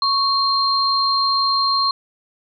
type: tone pair together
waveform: sine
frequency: 1106 / 4186 Hz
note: C#6 / C8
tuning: -4 / 0 cents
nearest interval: octave + major seventh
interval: 2304 cents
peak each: -18 dBFS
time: 0.02-1.91 s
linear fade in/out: 2 ms
effects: none